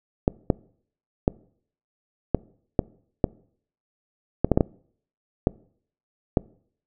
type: clicks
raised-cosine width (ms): 2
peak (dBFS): -4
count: 12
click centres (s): 0.279 / 0.502 / 1.279 / 2.347 / 2.792 / 3.242 / 4.446 / 4.517 / 4.575 / 4.608 / 5.471 / 6.372
effects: noise-tail reverb RT60 0.6 s tail -24 dB re dry